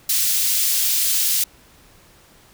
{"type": "high-pass noise", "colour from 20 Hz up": "white", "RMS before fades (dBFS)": -19, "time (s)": [0.09, 1.44], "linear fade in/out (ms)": 5, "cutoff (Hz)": 3400, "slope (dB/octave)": 12, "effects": ["pink hiss -51 dBFS RMS until 2.53 s"]}